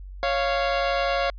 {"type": "tone pair together", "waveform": "sawtooth", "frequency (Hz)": [554.4, 695.1], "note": ["C#5", "F5"], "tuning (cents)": [0, -8], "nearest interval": "major third", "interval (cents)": 392, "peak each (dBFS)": [-20, -21], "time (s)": [0.23, 1.3], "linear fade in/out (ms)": 0, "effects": ["added 47 Hz sine -36 dBFS peak until 1.38 s", "resampled to 11025 Hz"]}